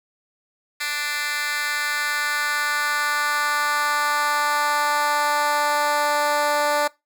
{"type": "tone with high-pass filter sweep", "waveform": "10% pulse", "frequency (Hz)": 294.1, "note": "D4", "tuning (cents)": 3, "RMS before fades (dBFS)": -22, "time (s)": [0.8, 6.88], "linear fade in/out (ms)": 10, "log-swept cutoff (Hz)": [2200, 590], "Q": 1.7, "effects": ["noise-tail reverb RT60 0.2 s tail -21 dB re dry"]}